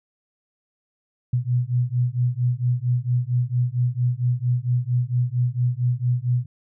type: beating tone pair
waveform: sine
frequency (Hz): 121.2 / 125.6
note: B2 / B2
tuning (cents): -32 / +30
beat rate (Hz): 4.4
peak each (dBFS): -22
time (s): 1.33-6.46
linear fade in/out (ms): 5
effects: none